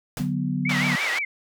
pink noise with exponential decay, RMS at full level -30 dBFS, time 0.17-0.35 s, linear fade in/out 1 ms, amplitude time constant 37 ms
sine chord, B minor, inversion first, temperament equal, 146.83 / 185 / 246.9 Hz, D3 / F#3 / B3, 0 / 0 / 0 cents, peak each -27 dBFS, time 0.19-0.96 s, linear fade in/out 10 ms
sine tone with vibrato, 2100 Hz, C7, 6 cents sharp, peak -24 dBFS, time 0.65-1.25 s, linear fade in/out 5 ms, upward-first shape sine, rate 5.9 Hz, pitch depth 180 cents each way
white band-pass noise, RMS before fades -29 dBFS, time 0.69-1.19 s, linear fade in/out 5 ms, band 670 to 2900 Hz, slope 12 dB/octave
effects none

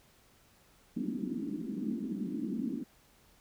white band-pass noise, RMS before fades -36 dBFS, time 0.96-2.84 s, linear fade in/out 10 ms, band 190 to 310 Hz, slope 48 dB/octave, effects pink hiss -64 dBFS RMS until 3.4 s

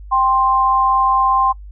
sine tone pair together, 786 / 1049.2 Hz, G5 / C6, +4 / +4 cents, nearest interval perfect fourth, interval 500 cents, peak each -17 / -13 dBFS, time 0.11-1.53 s, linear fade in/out 20 ms, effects noise-tail reverb RT60 0.1 s tail -23 dB re dry + added 50 Hz sine -32 dBFS peak until 1.71 s

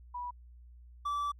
sine / triangle tone pair in turn, 978 / 1158.7 Hz, B5 / D6, -17 / -24 cents, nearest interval minor third, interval 293 cents, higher second, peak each -36 / -29 dBFS, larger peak second, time 0.14-0.31 / 1.05-1.32 s, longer second, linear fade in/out 10 ms, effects added 60 Hz sine -51 dBFS peak until 1.39 s

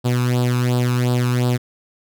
sawtooth tone with flanger, 123.47 Hz, B2, in tune, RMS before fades -18 dBFS, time 0.04-1.58 s, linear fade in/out 20 ms, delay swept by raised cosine 0.23 to 0.8 ms, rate 2.8 Hz, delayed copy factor +0.75, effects none

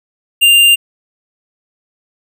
sine tone with tanh clipping, 2794 Hz, F7, in tune, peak -6 dBFS, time 0.41-0.76 s, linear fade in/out 20 ms, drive 17 dB, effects none

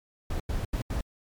brown noise bursts at uneven times, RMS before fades -29 dBFS, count 4, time 0.3-0.4 / 0.49-0.65 / 0.73-0.82 / 0.9-1.01 s, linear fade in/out 5 ms, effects MP3 96 kbps

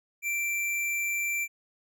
square tone, 2349 Hz, D7, in tune, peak -28 dBFS, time 0.22-1.48 s, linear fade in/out 50 ms, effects none

